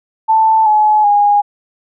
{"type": "tone with pitch steps", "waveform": "sine", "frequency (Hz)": [883, 851.4, 821], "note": ["A5", "G#5", "G#5"], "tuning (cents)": [6, 43, -20], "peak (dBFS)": -7, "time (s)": [0.28, 1.42], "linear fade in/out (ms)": 20, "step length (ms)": 380, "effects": []}